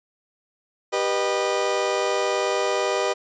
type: chord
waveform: 30% pulse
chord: G augmented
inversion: none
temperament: just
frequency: 392 / 490 / 612.5 Hz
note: G4 / B4 / D#5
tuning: 0 / -14 / -27 cents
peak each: -23 dBFS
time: 0.92-3.14 s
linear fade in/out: 20 ms
effects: resampled to 16000 Hz